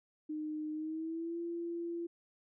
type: tone with pitch glide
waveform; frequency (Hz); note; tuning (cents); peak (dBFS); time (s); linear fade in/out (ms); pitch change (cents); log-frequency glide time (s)
sine; 306.7 to 340.3; D#4 to F4; -25 to -45; -36; 0.29-2.07; 10; +180; 0.72-1.39
effects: none